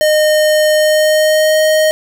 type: tone with pitch glide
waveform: square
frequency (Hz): 613 to 622.6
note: D#5 to D#5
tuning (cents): -26 to +1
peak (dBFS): -9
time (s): 0.01-1.91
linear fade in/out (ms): 0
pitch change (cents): +27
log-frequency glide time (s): 0.73-1.58
effects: none